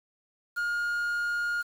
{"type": "tone with quantisation", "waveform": "triangle", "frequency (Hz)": 1421, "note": "F6", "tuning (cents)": 30, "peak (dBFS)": -25, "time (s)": [0.56, 1.63], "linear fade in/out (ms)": 20, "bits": 8, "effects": []}